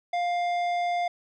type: tone with tanh clipping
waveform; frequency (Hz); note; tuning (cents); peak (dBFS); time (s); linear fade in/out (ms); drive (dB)
sine; 702; F5; +9; -26; 0.13-1.08; 5; 12
effects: none